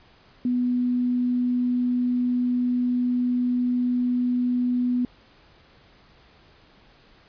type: tone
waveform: sine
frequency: 246.9 Hz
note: B3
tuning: in tune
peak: -20 dBFS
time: 0.45-5.05 s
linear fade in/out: 2 ms
effects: pink hiss -55 dBFS RMS until 7.28 s + resampled to 11025 Hz